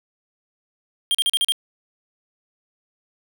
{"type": "tone bursts", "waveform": "square", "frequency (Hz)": 3200, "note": "G7", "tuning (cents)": 35, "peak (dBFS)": -17, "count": 6, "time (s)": [1.11, 1.521], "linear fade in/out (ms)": 0, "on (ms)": 36, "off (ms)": 39, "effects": []}